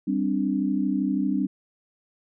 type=chord; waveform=sine; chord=G suspended fourth; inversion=none; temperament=just; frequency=196 / 261.3 / 294 Hz; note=G3 / C4 / D4; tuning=0 / -2 / +2 cents; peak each=-26 dBFS; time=0.07-1.47 s; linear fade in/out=10 ms; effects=none